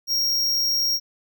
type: tone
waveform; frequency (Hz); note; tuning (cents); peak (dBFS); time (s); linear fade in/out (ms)
square; 5588; F8; 0; -20; 0.07-1; 50
effects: none

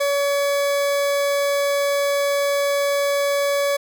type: tone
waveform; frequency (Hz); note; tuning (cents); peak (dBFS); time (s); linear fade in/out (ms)
40% pulse; 566; C#5; +36; -17; 0-3.77; 10
effects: none

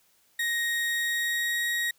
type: tone with pitch glide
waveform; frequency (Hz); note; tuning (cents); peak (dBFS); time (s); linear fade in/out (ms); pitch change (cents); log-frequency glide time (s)
35% pulse; 1873 to 1890.4; A#6 to A#6; +8 to +24; -24; 0.39-1.91; 5; +16; 0.86-1.63
effects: white hiss -65 dBFS RMS until 1.98 s

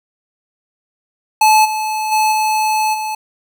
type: tone with level steps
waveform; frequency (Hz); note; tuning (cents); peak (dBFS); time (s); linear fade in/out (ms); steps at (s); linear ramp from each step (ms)
square; 864; A5; -32; -8 / -18 / -12 / -14 / -20; 1.41-3.15; 5; 1.64 / 2.11 / 2.31 / 2.93; 20
effects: none

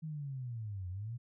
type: linear two-way sweep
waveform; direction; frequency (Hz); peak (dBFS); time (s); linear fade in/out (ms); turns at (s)
sine; down then up; 160.7 to 88 to 123.5; -38; 0.02-1.18; 20; 0.89
effects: none

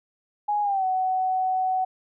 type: tone with pitch glide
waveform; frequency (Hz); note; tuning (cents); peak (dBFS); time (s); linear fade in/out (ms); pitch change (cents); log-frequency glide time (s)
sine; 830.6 to 748.6; G#5 to F#5; 0 to +20; -21; 0.48-1.85; 10; -180; 0.62-0.85
effects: none

